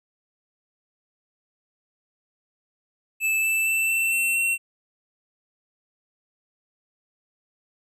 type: tone with pitch steps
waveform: square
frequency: 2626 / 2644 / 2663 / 2681 / 2700 / 2719 Hz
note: E7 / E7 / E7 / E7 / E7 / F7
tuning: -7 / +5 / +17 / +29 / +41 / -47 cents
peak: -21 dBFS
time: 3.2-4.58 s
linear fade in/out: 50 ms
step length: 230 ms
effects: none